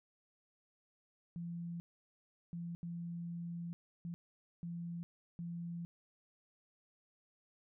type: tone bursts at uneven times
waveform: sine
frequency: 170.8 Hz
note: F3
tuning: 38 cents flat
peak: -40 dBFS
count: 6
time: 1.36-1.8 / 2.53-2.75 / 2.83-3.73 / 4.05-4.14 / 4.63-5.03 / 5.39-5.85 s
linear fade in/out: 0 ms
effects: none